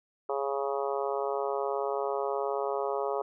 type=harmonic tone; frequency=138.59 Hz; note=C#3; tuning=in tune; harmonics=3 / 4 / 5 / 6 / 7 / 8 / 9; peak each=-32 / -34 / -36 / -38 / -39 / -40 / -41 dBFS; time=0.29-3.22 s; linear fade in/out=5 ms; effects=none